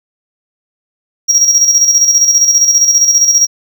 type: tone with tremolo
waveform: triangle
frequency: 5650 Hz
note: F8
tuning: 19 cents sharp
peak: -3 dBFS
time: 1.28-3.47 s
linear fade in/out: 20 ms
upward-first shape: square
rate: 15 Hz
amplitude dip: 50%
effects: none